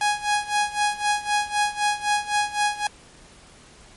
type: tone with tremolo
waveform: sawtooth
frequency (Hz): 830.6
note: G#5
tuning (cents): 0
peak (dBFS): -14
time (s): 0.01-2.87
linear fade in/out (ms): 2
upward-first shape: sine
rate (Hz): 3.9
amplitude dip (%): 85
effects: pink hiss -49 dBFS RMS until 3.96 s + MP3 48 kbps